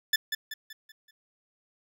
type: tone with echo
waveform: 20% pulse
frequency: 1747 Hz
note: A6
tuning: 13 cents flat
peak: -16 dBFS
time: 0.13-0.16 s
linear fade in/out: 5 ms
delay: 190 ms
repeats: 5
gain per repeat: -7 dB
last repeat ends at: 1.11 s
effects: none